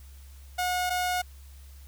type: tone pair in turn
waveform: sawtooth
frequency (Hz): 724 / 724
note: F#5 / F#5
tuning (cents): -38 / -38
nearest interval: unison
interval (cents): 0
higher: neither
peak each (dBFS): -22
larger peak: neither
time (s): 0.58-0.9 / 0.9-1.22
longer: neither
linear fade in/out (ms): 10
effects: added 68 Hz sine -45 dBFS peak until 1.87 s + white hiss -58 dBFS RMS until 1.87 s